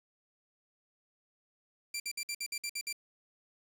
15% pulse tone bursts, 2360 Hz, D7, 8 cents sharp, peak -28 dBFS, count 9, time 1.94-2.928 s, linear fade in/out 5 ms, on 60 ms, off 56 ms, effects 9-bit

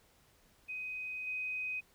sine tone with level steps, 2510 Hz, D#7, 15 cents sharp, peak -38 / -35 dBFS, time 0.68-1.81 s, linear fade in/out 20 ms, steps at 1.27 s, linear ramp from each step 2 ms, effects pink hiss -67 dBFS RMS until 1.94 s

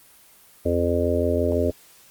harmonic tone, 86 Hz, F2, 26 cents flat, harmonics 1 / 3 / 4 / 5 / 6 / 7, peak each -25 / -26 / -28 / -25 / -28 / -25 dBFS, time 0.65-1.71 s, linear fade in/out 10 ms, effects white hiss -52 dBFS RMS until 2.1 s + Opus 24 kbps

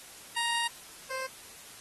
15% pulse tone pair in turn, 936 / 524.4 Hz, A#5 / C5, +7 / +4 cents, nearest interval minor seventh, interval 1003 cents, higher first, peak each -22 / -28 dBFS, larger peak first, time 0.36-0.68 / 1.1-1.27 s, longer first, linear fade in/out 10 ms, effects white hiss -49 dBFS RMS until 1.8 s + AAC 32 kbps

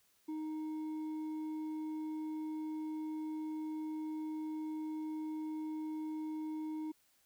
sine tone with hard clipping, 311.1 Hz, D#4, in tune, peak -39 dBFS, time 0.28-6.92 s, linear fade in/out 10 ms, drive 4 dB, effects white hiss -72 dBFS RMS until 7.25 s

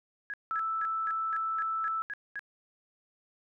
sine tone bursts, 1661.2 Hz, G#6, in tune, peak -34 dBFS, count 9, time 0.3-2.393 s, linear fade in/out 0 ms, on 37 ms, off 220 ms
sine tone, 1318.5 Hz, E6, in tune, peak -29 dBFS, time 0.51-2.02 s, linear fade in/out 0 ms
effects none

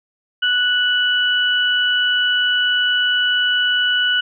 sine tone pair together, 1478.5 / 2957 Hz, F#6 / F#7, -2 / -2 cents, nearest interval octave, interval 1200 cents, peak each -17 dBFS, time 0.42-4.21 s, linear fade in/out 10 ms, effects none

